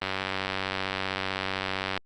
click train, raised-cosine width 0.3 ms, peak -12 dBFS, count 188, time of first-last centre 0.02-1.976 s, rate 95.6 Hz, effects Opus 32 kbps

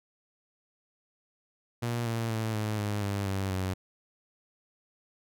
sawtooth tone with pitch steps, 118.6 / 114.69 / 110.91 / 107.26 / 103.73 / 100.31 / 97 / 93.81 Hz, A#2 / A#2 / A2 / A2 / G#2 / G2 / G2 / F#2, +30 / -28 / +14 / -44 / -2 / +40 / -18 / +24 cents, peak -25 dBFS, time 1.82-3.74 s, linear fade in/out 10 ms, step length 240 ms, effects none

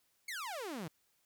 sawtooth exponential sweep, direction down, 2267 to 146.83 Hz, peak -36 dBFS, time 0.28-0.88 s, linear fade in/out 5 ms, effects white hiss -75 dBFS RMS until 1.25 s

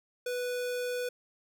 square tone, 493.5 Hz, B4, 1 cent flat, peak -32 dBFS, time 0.26-1.09 s, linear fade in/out 5 ms, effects none

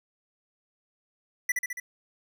square tone with echo, 1972 Hz, B6, 3 cents flat, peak -23 dBFS, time 1.49-1.52 s, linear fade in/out 5 ms, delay 70 ms, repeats 4, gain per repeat -3 dB, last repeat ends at 1.8 s, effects none

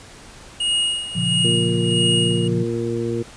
square tone with tremolo, 2869 Hz, F7, 46 cents sharp, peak -17 dBFS, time 0.6-2.48 s, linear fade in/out 5 ms, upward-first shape sine, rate 1.5 Hz, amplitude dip 75%
sine chord, Bb minor, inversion none, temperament just, 116.54 / 139.85 / 174.81 Hz, Bb2 / Db3 / F3, 0 / +16 / +2 cents, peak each -26 / -26 / -22 dBFS, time 1.15-2.64 s, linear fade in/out 10 ms
harmonic tone, 116.54 Hz, A#2, in tune, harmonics 1 / 2 / 3 / 4, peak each -27 / -27 / -24 / -27 dBFS, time 1.44-3.23 s, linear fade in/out 10 ms
effects pink hiss -42 dBFS RMS until 3.36 s + resampled to 22050 Hz

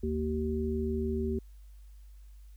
harmonic tone, 76.7 Hz, D#2, 24 cents flat, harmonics 1 / 3 / 5, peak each -33 / -33 / -33 dBFS, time 0.03-1.39 s, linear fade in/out 5 ms, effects added 50 Hz sine -48 dBFS peak until 2.56 s + white hiss -70 dBFS RMS until 2.56 s

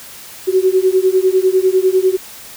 sine beating tone pair, 370 / 380 Hz, F#4 / F#4, 0 / +46 cents, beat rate 10 Hz, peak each -13 dBFS, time 0.47-2.17 s, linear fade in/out 20 ms, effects white hiss -35 dBFS RMS until 2.56 s

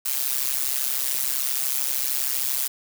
blue noise with amplitude modulation, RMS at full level -21 dBFS, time 0.05-2.68 s, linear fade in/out 10 ms, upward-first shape sine, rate 133 Hz, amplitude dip 95%, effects none

